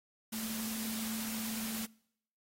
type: tone in noise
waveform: sine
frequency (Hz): 221.6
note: A3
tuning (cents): +13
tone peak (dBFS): -39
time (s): 0.32-1.86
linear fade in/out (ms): 10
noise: white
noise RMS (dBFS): -41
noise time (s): 0.32-1.86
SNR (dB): -1
effects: noise-tail reverb RT60 0.7 s tail -24 dB re dry + AAC 48 kbps